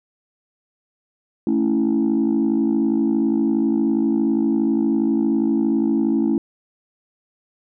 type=chord; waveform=sine; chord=A major; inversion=none; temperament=equal; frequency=220 / 277.2 / 329.6 Hz; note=A3 / C#4 / E4; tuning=0 / 0 / 0 cents; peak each=-19 dBFS; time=1.47-6.38 s; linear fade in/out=2 ms; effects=tanh soft clip ceiling -11 dBFS